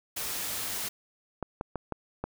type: noise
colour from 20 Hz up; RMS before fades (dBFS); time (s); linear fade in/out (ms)
white; -34; 0.16-0.89; 10
type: clicks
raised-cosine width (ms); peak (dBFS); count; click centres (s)
1; -18; 5; 1.427 / 1.611 / 1.757 / 1.923 / 2.24
effects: none